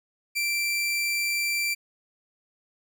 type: tone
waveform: sawtooth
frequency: 2349 Hz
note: D7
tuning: in tune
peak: -21 dBFS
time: 0.35-1.75 s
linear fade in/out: 20 ms
effects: none